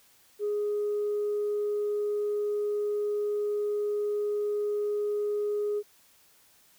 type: tone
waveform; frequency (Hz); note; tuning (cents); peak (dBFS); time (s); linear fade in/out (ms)
sine; 415.3; G#4; 0; -25; 0.39-5.83; 50
effects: tanh soft clip ceiling -23 dBFS + white hiss -61 dBFS RMS until 6.78 s